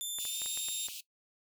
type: tone with pitch glide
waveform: 15% pulse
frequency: 3548 to 3677 Hz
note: A7 to A#7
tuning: +14 to -24 cents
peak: -29 dBFS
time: 0.01-0.87 s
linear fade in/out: 0 ms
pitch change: +62 cents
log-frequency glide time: 0.24-0.44 s
type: clicks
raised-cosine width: 0.3 ms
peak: -30 dBFS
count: 7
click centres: 0.186 / 0.252 / 0.418 / 0.46 / 0.574 / 0.685 / 0.885 s
type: high-pass noise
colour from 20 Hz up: pink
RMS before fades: -44 dBFS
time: 0.19-1.01 s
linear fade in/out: 10 ms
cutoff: 2500 Hz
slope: 96 dB/octave
effects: noise-tail reverb RT60 0.1 s tail -18 dB re dry